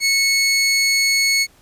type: tone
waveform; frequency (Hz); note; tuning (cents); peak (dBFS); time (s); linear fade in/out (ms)
20% pulse; 2200; C#7; -14; -9; 0-1.47; 50
effects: pink hiss -53 dBFS RMS until 1.61 s + resampled to 32000 Hz